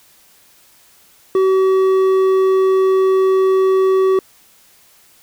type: tone with hard clipping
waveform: sine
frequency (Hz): 380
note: F#4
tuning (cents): +46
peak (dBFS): -12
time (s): 1.35-4.19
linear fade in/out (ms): 2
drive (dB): 6
effects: white hiss -50 dBFS RMS until 5.22 s